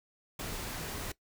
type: noise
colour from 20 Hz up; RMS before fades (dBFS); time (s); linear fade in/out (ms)
pink; -39; 0.39-1.12; 5
effects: noise-tail reverb RT60 0.1 s tail -19 dB re dry